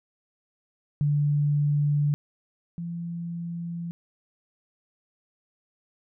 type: tone pair in turn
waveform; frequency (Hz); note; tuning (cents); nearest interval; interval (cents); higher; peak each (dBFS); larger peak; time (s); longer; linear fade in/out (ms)
sine; 146.2 / 170.11; D3 / F3; -7 / -45; minor third; 262; second; -20 / -30; first; 1.01-2.14 / 2.78-3.91; neither; 0
effects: none